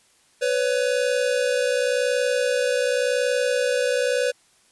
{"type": "tone pair together", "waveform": "square", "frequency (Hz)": [499.1, 560], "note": ["B4", "C#5"], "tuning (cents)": [18, 18], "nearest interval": "major second", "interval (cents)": 200, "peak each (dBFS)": [-22, -25], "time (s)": [0.41, 4.32], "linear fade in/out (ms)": 20, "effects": ["white hiss -59 dBFS RMS until 4.71 s", "resampled to 24000 Hz"]}